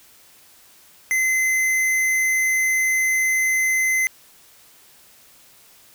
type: tone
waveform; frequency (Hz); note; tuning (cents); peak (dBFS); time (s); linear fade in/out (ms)
square; 2053; C7; -33; -18; 1.11-4.07; 0
effects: white hiss -51 dBFS RMS until 5.94 s